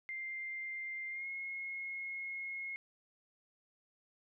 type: tone with pitch glide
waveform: sine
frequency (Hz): 2097 to 2162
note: C7 to C#7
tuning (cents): +3 to -44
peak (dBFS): -39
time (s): 0.09-2.76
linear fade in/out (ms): 0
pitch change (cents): +53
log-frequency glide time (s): 1.11-1.27
effects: none